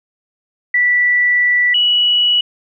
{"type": "tone pair in turn", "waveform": "sine", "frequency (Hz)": [1963, 2935], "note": ["B6", "F#7"], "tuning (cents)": [-11, -15], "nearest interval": "perfect fifth", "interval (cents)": 696, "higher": "second", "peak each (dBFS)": -10, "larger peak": "neither", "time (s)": [[0.74, 1.74], [1.74, 2.41]], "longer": "first", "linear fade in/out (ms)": 5, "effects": []}